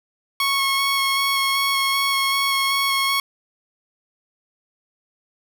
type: tone with vibrato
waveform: 15% pulse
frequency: 1098 Hz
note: C#6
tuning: 17 cents flat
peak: -12 dBFS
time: 0.4-3.2 s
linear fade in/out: 2 ms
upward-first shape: square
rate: 2.6 Hz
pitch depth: 10 cents each way
effects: none